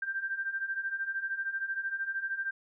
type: beating tone pair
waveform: sine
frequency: 1568 / 1581 Hz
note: G6 / G6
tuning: 0 / +14 cents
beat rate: 13 Hz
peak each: -37 / -33 dBFS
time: 0.02-2.51 s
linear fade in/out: 5 ms
effects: none